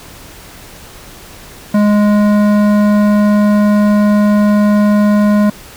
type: tone with hard clipping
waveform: triangle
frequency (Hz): 207.7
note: G#3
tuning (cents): 0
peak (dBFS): -9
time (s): 1.74-5.5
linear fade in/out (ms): 5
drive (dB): 17
effects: pink hiss -35 dBFS RMS until 5.76 s